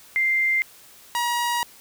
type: tone pair in turn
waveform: sine / sawtooth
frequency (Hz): 2093 / 955.2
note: C7 / A#5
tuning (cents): 0 / +42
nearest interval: octave + major second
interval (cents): 1358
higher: first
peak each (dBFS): -18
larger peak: neither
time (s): 0.16-0.62 / 1.15-1.63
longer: second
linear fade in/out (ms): 0
effects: white hiss -49 dBFS RMS until 1.8 s